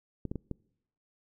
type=clicks; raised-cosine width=3 ms; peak=-22 dBFS; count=4; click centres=0.253 / 0.315 / 0.357 / 0.513 s; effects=noise-tail reverb RT60 0.8 s tail -26 dB re dry